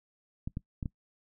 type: clicks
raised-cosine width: 5 ms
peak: -22 dBFS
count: 4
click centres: 0.475 / 0.571 / 0.828 / 0.858 s
effects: noise-tail reverb RT60 0.1 s tail -21 dB re dry